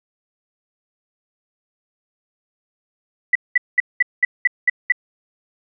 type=tone bursts; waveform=sine; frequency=1975.5 Hz; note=B6; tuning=in tune; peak=-10 dBFS; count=8; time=3.33-4.922 s; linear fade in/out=5 ms; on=24 ms; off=200 ms; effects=none